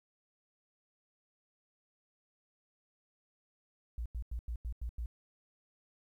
sine tone bursts, 58.27 Hz, A#1, in tune, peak -35 dBFS, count 7, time 3.98-5.059 s, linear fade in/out 0 ms, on 77 ms, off 90 ms, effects 12-bit

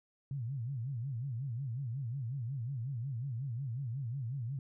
sine tone with vibrato, 126.4 Hz, B2, 41 cents sharp, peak -35 dBFS, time 0.31-4.59 s, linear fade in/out 2 ms, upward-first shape sine, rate 5.5 Hz, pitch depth 210 cents each way, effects none

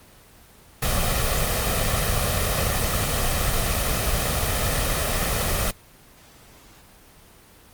pink noise with comb filter, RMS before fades -22 dBFS, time 0.82-5.71 s, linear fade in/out 5 ms, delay 1.6 ms, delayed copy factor +0.7, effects pink hiss -50 dBFS RMS until 7.73 s + Opus 24 kbps

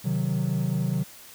triangle chord, C diminished, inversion none, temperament equal, 130.81 / 155.56 / 185 Hz, C3 / Eb3 / Gb3, 0 / 0 / 0 cents, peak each -25 dBFS, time 0.04-1.04 s, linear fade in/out 20 ms, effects tanh soft clip ceiling -15 dBFS + white hiss -47 dBFS RMS until 1.34 s

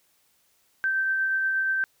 sine tone with tremolo, 1556 Hz, G6, 13 cents flat, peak -21 dBFS, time 0.84-1.84 s, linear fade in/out 0 ms, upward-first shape triangle, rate 8.4 Hz, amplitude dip 25%, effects white hiss -66 dBFS RMS until 2 s

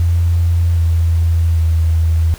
sine tone with pitch steps, 85.2 / 83.2 / 81.5 Hz, F2 / E2 / E2, -42 / +17 / -19 cents, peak -10 dBFS, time 0-2.34 s, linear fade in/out 0 ms, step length 780 ms, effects pink hiss -38 dBFS RMS until 2.38 s

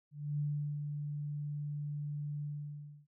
sine tone with ADSR envelope, 146.83 Hz, D3, in tune, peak -31 dBFS, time 0.11-3.07 s, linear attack 280 ms, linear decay 400 ms, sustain -5 dB, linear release 640 ms, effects none

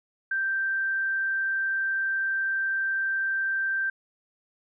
sine tone, 1568 Hz, G6, in tune, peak -24 dBFS, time 0.31-3.9 s, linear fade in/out 5 ms, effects none

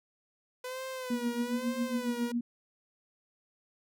sawtooth tone with vibrato, 500 Hz, B4, 21 cents sharp, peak -33 dBFS, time 0.64-2.32 s, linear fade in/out 5 ms, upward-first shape sine, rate 1.1 Hz, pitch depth 82 cents each way
sine tone with tremolo, 238.4 Hz, A#3, 39 cents sharp, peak -26 dBFS, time 1.1-2.41 s, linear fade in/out 5 ms, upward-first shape triangle, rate 7.3 Hz, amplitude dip 95%
effects none

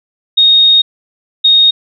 sine tone bursts at uneven times, 3722 Hz, A#7, 3 cents flat, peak -4 dBFS, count 2, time 0.37-0.82 / 1.44-1.71 s, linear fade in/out 10 ms, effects none

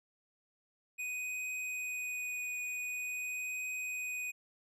square tone with vibrato, 2489 Hz, D#7, in tune, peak -37 dBFS, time 0.98-4.32 s, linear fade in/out 20 ms, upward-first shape triangle, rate 0.46 Hz, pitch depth 12 cents each way, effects low-pass 12000 Hz 12 dB/octave

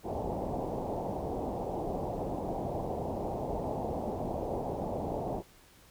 white low-pass noise, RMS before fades -35 dBFS, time 0.03-5.43 s, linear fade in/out 50 ms, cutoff 840 Hz, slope 48 dB/octave, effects pink hiss -59 dBFS RMS until 5.9 s

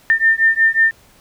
sine beating tone pair, 1800 / 1805.5 Hz, A6 / A6, +39 / +44 cents, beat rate 5.5 Hz, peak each -14 dBFS, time 0.1-0.91 s, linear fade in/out 0 ms, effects pink hiss -50 dBFS RMS until 1.2 s

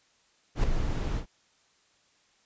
brown noise with ADSR envelope, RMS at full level -21 dBFS, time 0.55-1.26 s, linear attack 87 ms, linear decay 3 ms, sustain -7 dB, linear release 98 ms, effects white hiss -66 dBFS RMS until 2.45 s + resampled to 16000 Hz

